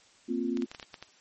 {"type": "chord", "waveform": "sine", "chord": "Bb suspended second", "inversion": "none", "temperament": "equal", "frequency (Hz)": [233.1, 261.6, 349.2], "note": ["Bb3", "C4", "F4"], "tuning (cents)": [0, 0, 0], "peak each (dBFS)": [-32, -31, -33], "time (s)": [0.28, 0.66], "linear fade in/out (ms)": 20}
{"type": "clicks", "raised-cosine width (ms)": 0.2, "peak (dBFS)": -24, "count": 8, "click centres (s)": [0.572, 0.622, 0.715, 0.748, 0.798, 0.828, 0.942, 1.026]}
{"effects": ["white hiss -60 dBFS RMS until 1.2 s", "MP3 32 kbps"]}